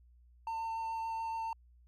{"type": "tone with vibrato", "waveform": "triangle", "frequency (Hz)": 902, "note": "A5", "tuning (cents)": 43, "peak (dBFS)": -33, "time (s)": [0.47, 1.53], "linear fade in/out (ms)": 2, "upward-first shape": "sine", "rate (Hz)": 7, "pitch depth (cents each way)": 10, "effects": ["added 60 Hz sine -59 dBFS peak until 1.87 s"]}